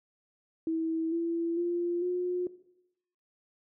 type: tone with pitch steps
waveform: sine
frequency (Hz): 324.5 / 335.6 / 347 / 358.8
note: E4 / E4 / F4 / F4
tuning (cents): -27 / +31 / -11 / +47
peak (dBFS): -27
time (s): 0.67-2.47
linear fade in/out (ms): 2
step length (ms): 450
effects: noise-tail reverb RT60 0.8 s tail -17 dB re dry